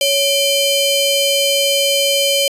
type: ring-modulated tone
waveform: sawtooth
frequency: 1818 Hz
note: A#6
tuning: 44 cents flat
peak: -6 dBFS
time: 0.01-2.48 s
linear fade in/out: 2 ms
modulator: 1260 Hz
effects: resampled to 32000 Hz